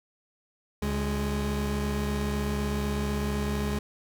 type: tone pair together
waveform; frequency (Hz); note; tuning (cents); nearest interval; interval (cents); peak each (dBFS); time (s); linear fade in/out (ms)
30% pulse; 71.8 / 207.5; D2 / G#3; -39 / -1; octave + tritone; 1838; -27; 0.82-3.79; 5
effects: none